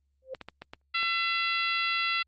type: tone with exponential growth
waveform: sine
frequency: 523.3 Hz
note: C5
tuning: in tune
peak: -31 dBFS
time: 0.22-0.34 s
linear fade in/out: 5 ms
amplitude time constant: 26 ms
type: clicks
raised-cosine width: 0.3 ms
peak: -24 dBFS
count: 6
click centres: 0.348 / 0.413 / 0.486 / 0.62 / 0.735 / 1.03 s
type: harmonic tone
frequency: 675 Hz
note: E5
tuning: 41 cents sharp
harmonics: 2 / 3 / 4 / 5 / 6 / 7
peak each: -32 / -32 / -30 / -35 / -38 / -41 dBFS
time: 0.94-2.23 s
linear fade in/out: 10 ms
effects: added 69 Hz sine -70 dBFS peak until 2.27 s + Opus 32 kbps